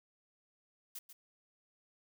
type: noise with echo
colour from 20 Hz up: blue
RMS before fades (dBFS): -45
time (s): 0.95-0.99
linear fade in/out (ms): 5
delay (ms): 140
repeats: 1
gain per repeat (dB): -9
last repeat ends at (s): 1.13
effects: none